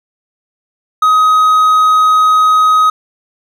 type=tone; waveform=triangle; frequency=1260 Hz; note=D#6; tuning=21 cents sharp; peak=-4 dBFS; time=1.02-2.9 s; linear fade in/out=5 ms; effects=none